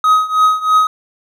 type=tone with tremolo; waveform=triangle; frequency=1262 Hz; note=D#6; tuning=24 cents sharp; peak=-4 dBFS; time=0.04-0.87 s; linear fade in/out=2 ms; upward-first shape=triangle; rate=3.1 Hz; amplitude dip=90%; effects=none